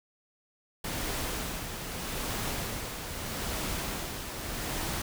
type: noise with tremolo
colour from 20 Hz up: pink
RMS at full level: -33 dBFS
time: 0.84-5.02 s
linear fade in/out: 5 ms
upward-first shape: sine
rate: 0.8 Hz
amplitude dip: 45%
effects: none